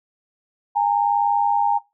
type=tone pair together; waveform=sine; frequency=817 / 917.5 Hz; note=G#5 / A#5; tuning=-29 / -28 cents; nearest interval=major second; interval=201 cents; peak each=-18 / -20 dBFS; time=0.75-1.79 s; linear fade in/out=20 ms; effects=noise-tail reverb RT60 0.2 s tail -18 dB re dry